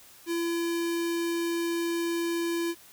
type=tone with notch filter; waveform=square; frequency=338.2 Hz; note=E4; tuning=44 cents sharp; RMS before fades=-29 dBFS; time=0.26-2.75 s; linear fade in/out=50 ms; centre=760 Hz; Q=1.1; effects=white hiss -53 dBFS RMS until 2.92 s